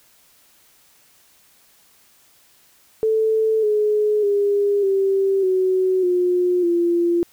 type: tone with pitch steps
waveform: sine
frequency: 440 / 422.3 / 405.4 / 389.1 / 373.4 / 358.4 / 344 Hz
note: A4 / G#4 / G#4 / G4 / F#4 / F4 / F4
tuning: 0 / +29 / -42 / -13 / +16 / +45 / -26 cents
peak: -15 dBFS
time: 3.03-7.23 s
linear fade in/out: 0 ms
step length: 600 ms
effects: white hiss -55 dBFS RMS until 7.32 s